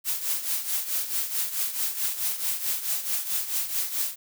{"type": "noise with tremolo", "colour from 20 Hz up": "blue", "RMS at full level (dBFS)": -25, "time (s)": [0.04, 4.16], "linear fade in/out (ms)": 50, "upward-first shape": "triangle", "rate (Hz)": 4.6, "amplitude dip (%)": 75, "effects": []}